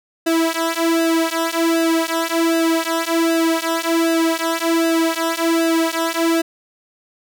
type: tone with flanger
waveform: sawtooth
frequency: 329.6 Hz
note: E4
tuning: in tune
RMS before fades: -18 dBFS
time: 0.26-6.42 s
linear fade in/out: 10 ms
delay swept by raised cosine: 0.9 to 3.5 ms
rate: 1.3 Hz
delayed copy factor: -1
effects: none

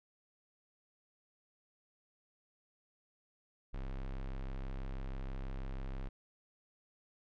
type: tone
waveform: square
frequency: 33.09 Hz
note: C1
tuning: 20 cents sharp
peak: -39 dBFS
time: 3.73-6.09 s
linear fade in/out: 10 ms
effects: low-pass 3000 Hz 12 dB/octave

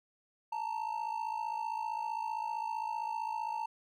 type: ring-modulated tone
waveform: triangle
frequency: 899 Hz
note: A5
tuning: 37 cents sharp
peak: -29 dBFS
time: 0.52-3.66 s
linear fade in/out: 5 ms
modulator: 27.7 Hz
effects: none

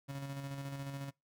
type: tone with tremolo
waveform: 35% pulse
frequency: 138.59 Hz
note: C#3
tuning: in tune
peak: -37 dBFS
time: 0.08-1.11 s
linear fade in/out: 20 ms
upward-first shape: square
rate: 14 Hz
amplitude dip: 35%
effects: noise-tail reverb RT60 0.2 s tail -24 dB re dry

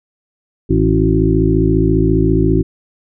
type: harmonic tone with a mistuned harmonic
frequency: 54.7 Hz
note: A1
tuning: 9 cents flat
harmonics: 1 / 2 / 3 / 5 / 6 / 7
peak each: -17 / -17 / -17 / -17 / -17 / -17 dBFS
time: 0.69-2.63 s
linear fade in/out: 20 ms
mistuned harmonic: 7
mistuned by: -42 cents
effects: none

